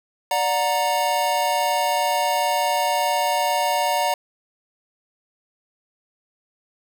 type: chord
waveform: square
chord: D augmented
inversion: none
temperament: equal with one note detuned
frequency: 587.3 / 729.4 / 932.3 Hz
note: D5 / F#5 / A#5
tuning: 0 / -25 / 0 cents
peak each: -26 / -24 / -23 dBFS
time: 0.31-4.14 s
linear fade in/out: 2 ms
effects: none